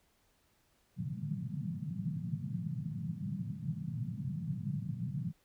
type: band-pass noise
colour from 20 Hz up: white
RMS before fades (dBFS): -38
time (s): 0.96-5.33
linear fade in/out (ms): 50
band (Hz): 110 to 190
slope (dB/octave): 48
effects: pink hiss -72 dBFS RMS until 5.44 s